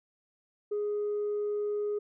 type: tone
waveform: sine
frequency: 415.3 Hz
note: G#4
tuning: in tune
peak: -27 dBFS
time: 0.71-1.99 s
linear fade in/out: 10 ms
effects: tanh soft clip ceiling -26 dBFS